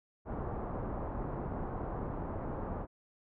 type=low-pass noise; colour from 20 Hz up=pink; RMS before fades=-38 dBFS; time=0.25-2.87 s; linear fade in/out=50 ms; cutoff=1100 Hz; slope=24 dB/octave; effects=none